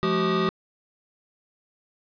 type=tone cluster; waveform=square; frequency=173.7 / 213.5 / 380.7 / 1225 Hz; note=F3 / G#3 / F#4 / D#6; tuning=-9 / +48 / +49 / -27 cents; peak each=-28 / -29 / -25 / -29 dBFS; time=0.03-0.49 s; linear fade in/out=0 ms; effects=resampled to 11025 Hz + 9-bit